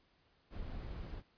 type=noise; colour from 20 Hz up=brown; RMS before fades=-44 dBFS; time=0.5-1.23 s; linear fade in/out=50 ms; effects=pink hiss -72 dBFS RMS until 1.37 s + resampled to 11025 Hz